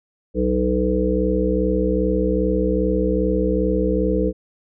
harmonic tone, 62.5 Hz, B1, 21 cents sharp, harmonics 1 / 3 / 5 / 7 / 8, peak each -23 / -23 / -23 / -23 / -23 dBFS, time 0.34-4.33 s, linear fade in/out 50 ms, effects none

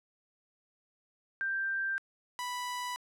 sine / sawtooth tone pair in turn, 1576 / 987.4 Hz, G6 / B5, +9 / -1 cents, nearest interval minor sixth, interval 810 cents, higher first, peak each -30 / -31 dBFS, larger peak first, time 1.41-1.98 / 2.39-2.96 s, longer neither, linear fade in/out 0 ms, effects low-pass 12000 Hz 12 dB/octave

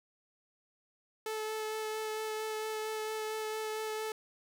sawtooth tone with vibrato, 434.6 Hz, A4, 21 cents flat, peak -31 dBFS, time 1.26-4.12 s, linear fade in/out 2 ms, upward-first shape sine, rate 4.4 Hz, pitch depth 11 cents each way, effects none

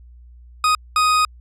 40% pulse tone bursts at uneven times, 1248 Hz, D#6, 5 cents sharp, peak -13 dBFS, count 2, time 0.64-0.75 / 0.96-1.25 s, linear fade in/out 2 ms, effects added 60 Hz sine -41 dBFS peak until 1.4 s + low-pass 10000 Hz 12 dB/octave

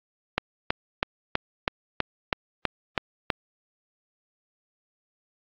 click train, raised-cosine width 0.3 ms, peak -5 dBFS, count 10, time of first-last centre 0.38-3.302 s, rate 3.08 Hz, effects low-pass 4000 Hz 12 dB/octave + AAC 48 kbps

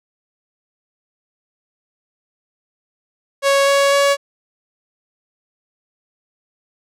sawtooth tone with pitch steps, 554.4 / 558.3 / 562.1 Hz, C#5 / C#5 / C#5, 0 / +12 / +24 cents, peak -8 dBFS, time 3.42-4.17 s, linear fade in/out 50 ms, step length 250 ms, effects low-pass 10000 Hz 12 dB/octave

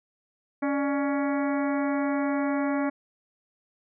harmonic tone with a mistuned harmonic, 279.7 Hz, C#4, 16 cents sharp, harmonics 1 / 2 / 3 / 4 / 5 / 6 / 7 / 8, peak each -25 / -31 / -35 / -37 / -39 / -41 / -42 / -43 dBFS, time 0.62-2.9 s, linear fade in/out 10 ms, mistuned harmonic 2, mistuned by +96 cents, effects none

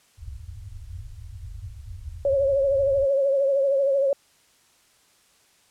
white low-pass noise, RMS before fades -38 dBFS, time 0.17-3.07 s, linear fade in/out 50 ms, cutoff 110 Hz, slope 96 dB/octave
sine tone with vibrato, 550 Hz, C#5, 14 cents flat, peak -18 dBFS, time 2.25-4.13 s, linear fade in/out 2 ms, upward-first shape triangle, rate 13 Hz, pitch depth 63 cents each way
effects white hiss -60 dBFS RMS until 5.7 s + low-pass 10000 Hz 12 dB/octave

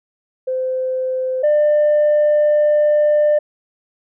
sine tone pair in turn, 516 / 597.5 Hz, C5 / D5, -24 / +30 cents, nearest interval minor third, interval 254 cents, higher second, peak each -17 / -9 dBFS, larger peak second, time 0.47-1.43 / 1.43-3.39 s, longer second, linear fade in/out 10 ms, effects tanh soft clip ceiling -9 dBFS

